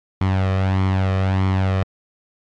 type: tone with flanger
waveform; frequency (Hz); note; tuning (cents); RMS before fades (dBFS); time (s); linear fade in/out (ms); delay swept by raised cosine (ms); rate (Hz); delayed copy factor
sawtooth; 95.1; F#2; +48; -18; 0.21-1.83; 0; 0.92 to 1.65; 1.6; +0.6
effects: low-pass 3000 Hz 12 dB/octave + MP3 96 kbps